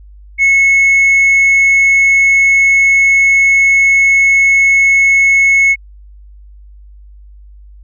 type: tone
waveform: sine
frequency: 2192 Hz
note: C#7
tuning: 20 cents flat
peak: -3 dBFS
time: 0.38-5.76 s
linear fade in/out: 50 ms
effects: tanh soft clip ceiling -5 dBFS + added 50 Hz sine -34 dBFS peak until 7.83 s